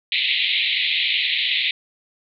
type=band-pass noise; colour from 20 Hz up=white; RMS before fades=-21 dBFS; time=0.12-1.71 s; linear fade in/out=2 ms; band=2000 to 4000 Hz; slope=96 dB/octave; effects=none